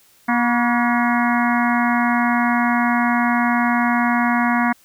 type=harmonic tone with a mistuned harmonic; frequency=240 Hz; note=B3; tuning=49 cents flat; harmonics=1 / 3 / 4 / 5 / 6 / 7 / 8 / 9; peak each=-18 / -23 / -24 / -25 / -26 / -26 / -27 / -28 dBFS; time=0.28-4.73 s; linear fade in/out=10 ms; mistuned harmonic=5; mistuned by=-81 cents; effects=white hiss -54 dBFS RMS until 4.84 s